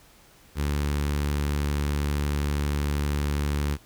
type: tone with notch filter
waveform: sawtooth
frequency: 72.6 Hz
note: D2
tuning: 19 cents flat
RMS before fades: -26 dBFS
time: 0.55-3.78 s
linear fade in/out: 50 ms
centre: 650 Hz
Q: 1.7
effects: pink hiss -55 dBFS RMS until 3.85 s